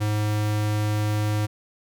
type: tone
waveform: square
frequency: 105.7 Hz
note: G#2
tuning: 31 cents sharp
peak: -22 dBFS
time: 0-1.47 s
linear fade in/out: 20 ms
effects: none